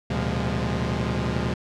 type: tone cluster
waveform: sawtooth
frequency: 73.9 / 116.6 / 127.6 / 175 / 205.1 Hz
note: D2 / A#2 / C3 / F3 / G#3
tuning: +11 / +1 / -43 / +4 / -21 cents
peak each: -26 dBFS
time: 0.1-1.54 s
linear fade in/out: 5 ms
effects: low-pass 5000 Hz 12 dB/octave